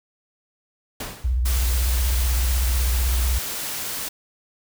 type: noise with exponential decay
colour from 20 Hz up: pink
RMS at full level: -28 dBFS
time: 1-1.51 s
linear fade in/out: 5 ms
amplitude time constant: 110 ms
type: tone with vibrato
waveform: sine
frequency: 61.74 Hz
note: B1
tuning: in tune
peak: -18 dBFS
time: 1.24-3.39 s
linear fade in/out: 10 ms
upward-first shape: sine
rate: 16 Hz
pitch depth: 180 cents each way
type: noise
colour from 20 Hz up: white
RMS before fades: -29 dBFS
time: 1.45-4.09 s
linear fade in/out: 10 ms
effects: none